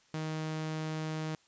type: tone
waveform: sawtooth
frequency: 156.9 Hz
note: D#3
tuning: 15 cents sharp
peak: -30 dBFS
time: 0.14-1.35 s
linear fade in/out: 2 ms
effects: white hiss -66 dBFS RMS until 1.47 s + resampled to 16000 Hz